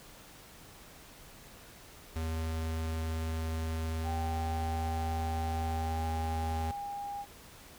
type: tone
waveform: square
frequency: 80.6 Hz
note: E2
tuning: 38 cents flat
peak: -33 dBFS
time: 2.16-6.71 s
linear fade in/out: 0 ms
type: tone with pitch glide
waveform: sine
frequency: 784 to 808.8 Hz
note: G5 to G#5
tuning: 0 to -46 cents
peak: -36 dBFS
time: 4.03-7.26 s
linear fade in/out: 50 ms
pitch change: +54 cents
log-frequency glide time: 5.71-6.07 s
effects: pink hiss -53 dBFS RMS until 7.78 s